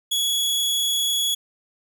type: tone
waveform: sawtooth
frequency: 3366 Hz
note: G#7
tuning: 23 cents sharp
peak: -17 dBFS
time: 0.11-1.35 s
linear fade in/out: 10 ms
effects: none